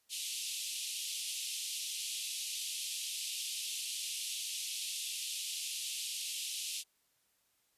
pink band-pass noise, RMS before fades -40 dBFS, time 0.09-6.84 s, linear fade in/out 50 ms, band 2700 to 12000 Hz, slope 48 dB/octave, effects white hiss -75 dBFS RMS until 7.77 s + resampled to 32000 Hz

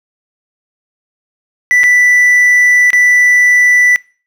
triangle tone with dropouts, 1975.5 Hz, B6, in tune, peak -4 dBFS, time 1.71-3.96 s, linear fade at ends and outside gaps 0 ms, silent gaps 1.834-1.839 / 2.904-2.932 s, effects noise-tail reverb RT60 0.4 s tail -24 dB re dry

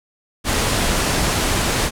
pink low-pass noise, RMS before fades -19 dBFS, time 0.44-1.91 s, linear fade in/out 50 ms, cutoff 11000 Hz, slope 24 dB/octave, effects none

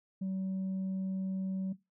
sine tone, 190 Hz, F#3, 46 cents sharp, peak -30 dBFS, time 0.21-1.73 s, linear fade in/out 10 ms, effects noise-tail reverb RT60 0.2 s tail -17 dB re dry + tanh soft clip ceiling -31 dBFS

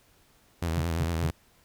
sawtooth tone with vibrato, 83.1 Hz, E2, 15 cents sharp, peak -23 dBFS, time 0.62-1.31 s, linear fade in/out 5 ms, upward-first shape triangle, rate 8.8 Hz, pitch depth 90 cents each way
triangle tone bursts, 138.59 Hz, C#3, in tune, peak -24 dBFS, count 3, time 0.77-1.271 s, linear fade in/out 5 ms, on 47 ms, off 180 ms
effects pink hiss -62 dBFS RMS until 1.64 s

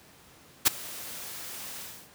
white noise with ADSR envelope, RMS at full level -17 dBFS, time 0.65-2.1 s, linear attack 21 ms, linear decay 13 ms, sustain -23 dB, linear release 310 ms, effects pink hiss -55 dBFS RMS until 2.14 s + high-pass 80 Hz 12 dB/octave

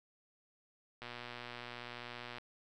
click train, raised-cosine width 0.3 ms, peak -29 dBFS, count 166, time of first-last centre 1.02-2.384 s, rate 121 Hz, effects none

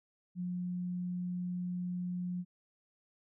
sine tone, 178.9 Hz, F3, 42 cents sharp, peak -34 dBFS, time 0.35-2.45 s, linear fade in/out 50 ms, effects none

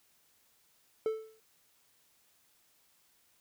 triangle tone with exponential decay, 440 Hz, A4, in tune, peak -24 dBFS, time 1.06-1.4 s, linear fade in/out 1 ms, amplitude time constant 72 ms, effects white hiss -69 dBFS RMS until 3.4 s

